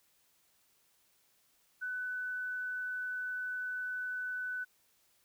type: tone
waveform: sine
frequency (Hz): 1498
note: F#6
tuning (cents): +21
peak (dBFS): -35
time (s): 1.81-4.65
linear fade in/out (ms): 20
effects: white hiss -71 dBFS RMS until 5.24 s